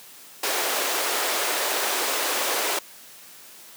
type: high-pass noise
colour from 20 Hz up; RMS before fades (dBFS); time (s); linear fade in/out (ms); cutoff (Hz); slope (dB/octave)
pink; -25; 0.43-2.79; 5; 400; 24
effects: white hiss -46 dBFS RMS until 3.76 s + high-pass 150 Hz 12 dB/octave